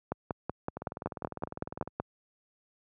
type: two click trains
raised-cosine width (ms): 1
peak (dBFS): -17 / -24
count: 11 / 23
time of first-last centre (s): 0.12-2 / 0.77-1.876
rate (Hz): 5.32 / 19.9
effects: high-pass 80 Hz 12 dB/octave